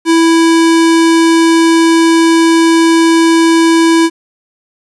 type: tone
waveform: square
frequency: 329.6 Hz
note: E4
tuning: in tune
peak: -6 dBFS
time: 0.05-4.1 s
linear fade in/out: 50 ms
effects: resampled to 24000 Hz + 7-bit